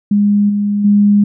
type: tone with level steps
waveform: sine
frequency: 204.8 Hz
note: G#3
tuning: 24 cents flat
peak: -8 / -12 / -6 dBFS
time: 0.11-1.24 s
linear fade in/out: 5 ms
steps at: 0.49 / 0.84 s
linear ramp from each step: 10 ms
effects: none